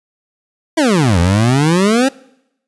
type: exponential two-way sweep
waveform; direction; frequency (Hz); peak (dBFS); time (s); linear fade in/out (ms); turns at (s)
25% pulse; down then up; 340 to 82.41 to 277.7; -6; 0.77-2.09; 10; 1.19
effects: noise-tail reverb RT60 0.8 s tail -23 dB re dry + resampled to 24000 Hz